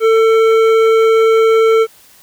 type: tone with hard clipping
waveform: sine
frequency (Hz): 447.1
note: A4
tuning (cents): +28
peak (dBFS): -9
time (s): 0-1.87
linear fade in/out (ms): 50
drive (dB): 11
effects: white hiss -45 dBFS RMS until 2.22 s